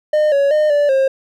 triangle tone with pitch steps, 608 / 560 / 609 / 582 / 535 Hz, D#5 / C#5 / D#5 / D5 / C5, -40 / +18 / -37 / -16 / +38 cents, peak -9 dBFS, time 0.13-1.08 s, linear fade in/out 5 ms, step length 190 ms, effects none

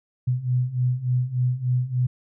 sine beating tone pair, 123.47 / 126.87 Hz, B2 / B2, 0 / +47 cents, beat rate 3.4 Hz, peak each -25 / -22 dBFS, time 0.27-2.07 s, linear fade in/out 10 ms, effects none

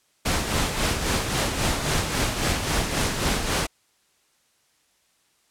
pink noise with tremolo, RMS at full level -22 dBFS, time 0.25-3.67 s, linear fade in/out 10 ms, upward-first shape sine, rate 3.7 Hz, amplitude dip 50%, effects white hiss -65 dBFS RMS until 5.5 s + low-pass 10000 Hz 12 dB/octave

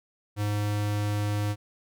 square tone, 103.83 Hz, G#2, in tune, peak -26 dBFS, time 0.36-1.56 s, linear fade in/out 50 ms, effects none

